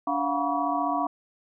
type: tone cluster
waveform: sine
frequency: 288.6 / 693 / 728 / 968 / 1133 Hz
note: D4 / F5 / F#5 / B5 / C#6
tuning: -30 / -14 / -28 / -35 / +37 cents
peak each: -30 dBFS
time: 0.07-1.07 s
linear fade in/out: 5 ms
effects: none